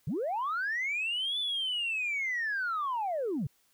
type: linear two-way sweep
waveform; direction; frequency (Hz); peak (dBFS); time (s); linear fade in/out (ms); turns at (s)
sine; up then down; 113 to 3520 to 113; -28; 0.07-3.47; 5; 1.39
effects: tanh soft clip ceiling -26 dBFS + white hiss -69 dBFS RMS until 3.73 s